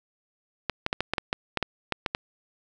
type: clicks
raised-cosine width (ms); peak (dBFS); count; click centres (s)
0.3; -9; 12; 0.697 / 0.864 / 0.929 / 1.006 / 1.136 / 1.182 / 1.329 / 1.573 / 1.627 / 1.923 / 2.062 / 2.149
effects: none